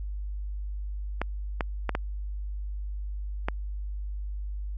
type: clicks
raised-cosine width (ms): 0.5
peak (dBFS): -12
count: 5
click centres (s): 1.216 / 1.608 / 1.893 / 1.951 / 3.485
effects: added 50 Hz sine -31 dBFS peak until 4.77 s